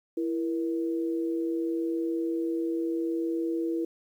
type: tone pair together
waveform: sine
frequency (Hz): 332.4 / 473.1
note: E4 / A#4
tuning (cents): +15 / +26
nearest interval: tritone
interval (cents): 611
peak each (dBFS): -27 / -34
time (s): 0.17-3.85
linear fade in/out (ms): 5
effects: 10-bit